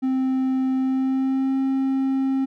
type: tone with pitch glide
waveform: triangle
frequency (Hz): 261.6 to 267.3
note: C4 to C4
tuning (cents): 0 to +37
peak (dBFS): -17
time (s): 0.02-2.46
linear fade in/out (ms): 20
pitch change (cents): +37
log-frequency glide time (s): 0.76-1.57
effects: none